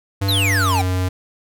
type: tone with pitch glide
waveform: square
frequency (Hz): 98 to 91.97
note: G2 to F#2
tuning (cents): 0 to -10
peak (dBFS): -18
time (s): 0.21-1.09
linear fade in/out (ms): 10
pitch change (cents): -110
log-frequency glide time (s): 0.55-0.77
type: exponential sweep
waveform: square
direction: down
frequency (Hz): 4269 to 742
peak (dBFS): -18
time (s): 0.28-0.82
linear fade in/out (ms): 10
effects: none